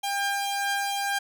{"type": "tone pair together", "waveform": "sawtooth", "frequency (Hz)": [799.4, 1601], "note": ["G5", "G6"], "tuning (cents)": [34, 36], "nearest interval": "octave", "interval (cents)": 1202, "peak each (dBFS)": [-23, -28], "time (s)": [0.03, 1.19], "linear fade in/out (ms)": 10, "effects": []}